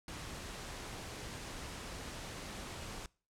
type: noise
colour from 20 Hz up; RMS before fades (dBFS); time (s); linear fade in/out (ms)
pink; -45; 0.08-3.06; 2
effects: noise-tail reverb RT60 0.4 s tail -24 dB re dry + low-pass 9000 Hz 12 dB/octave